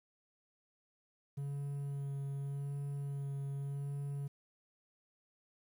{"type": "tone with vibrato", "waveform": "triangle", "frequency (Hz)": 140.2, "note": "C#3", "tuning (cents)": 20, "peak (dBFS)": -35, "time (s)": [1.37, 4.28], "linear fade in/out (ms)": 10, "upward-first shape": "sine", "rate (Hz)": 0.85, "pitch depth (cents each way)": 17, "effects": ["11-bit"]}